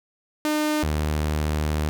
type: tone pair in turn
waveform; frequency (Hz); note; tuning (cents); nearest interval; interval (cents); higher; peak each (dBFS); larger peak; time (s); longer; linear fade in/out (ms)
sawtooth; 303.5 / 76.09; D#4 / D#2; -43 / -38; 2 octaves; 2395; first; -17 / -18; first; 0.45-0.83 / 0.83-1.89; second; 0
effects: none